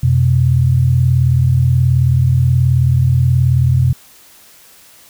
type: tone pair together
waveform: sine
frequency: 89.01 / 127.7 Hz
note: F2 / C3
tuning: +33 / -42 cents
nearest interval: tritone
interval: 625 cents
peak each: -14 / -10 dBFS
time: 0.03-3.93 s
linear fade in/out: 5 ms
effects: white hiss -44 dBFS RMS until 5.09 s